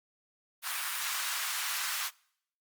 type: high-pass noise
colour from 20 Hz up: pink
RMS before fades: -34 dBFS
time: 0.62-2.11 s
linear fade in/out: 50 ms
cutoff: 1100 Hz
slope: 24 dB/octave
effects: noise-tail reverb RT60 0.7 s tail -25 dB re dry + Opus 32 kbps